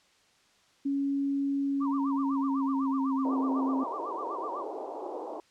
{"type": "tone with pitch glide", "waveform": "sine", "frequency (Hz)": [278.3, 266.8], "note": ["C#4", "C4"], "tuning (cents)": [7, 34], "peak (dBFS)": -26, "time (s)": [0.85, 3.84], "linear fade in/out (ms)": 10, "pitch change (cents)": -73, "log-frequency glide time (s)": [1.64, 3.35]}
{"type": "tone with vibrato", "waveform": "sine", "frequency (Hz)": 1043, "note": "C6", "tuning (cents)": -6, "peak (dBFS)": -34, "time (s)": [1.8, 4.64], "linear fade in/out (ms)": 20, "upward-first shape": "sine", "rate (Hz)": 8, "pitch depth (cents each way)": 230}
{"type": "band-pass noise", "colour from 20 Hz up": "pink", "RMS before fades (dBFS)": -38, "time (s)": [3.25, 5.4], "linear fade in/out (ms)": 0, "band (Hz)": [320, 970], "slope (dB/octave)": 48}
{"effects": ["white hiss -64 dBFS RMS until 5.5 s", "low-pass 6000 Hz 12 dB/octave"]}